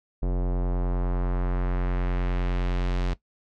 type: tone with low-pass filter sweep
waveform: square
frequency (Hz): 44.84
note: F1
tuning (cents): +46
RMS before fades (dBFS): -25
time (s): 0.22-3.14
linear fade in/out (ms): 10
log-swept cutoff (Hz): 580 to 4500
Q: 1
effects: noise-tail reverb RT60 0.1 s tail -17 dB re dry